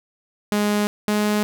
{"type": "tone pair in turn", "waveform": "sawtooth", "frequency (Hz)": [207.7, 209.6], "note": ["G#3", "G#3"], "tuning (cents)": [0, 16], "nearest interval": "unison", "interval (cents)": 16, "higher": "second", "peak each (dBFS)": -14, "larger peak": "neither", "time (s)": [[0.52, 0.87], [1.08, 1.43]], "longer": "neither", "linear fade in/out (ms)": 0, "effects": []}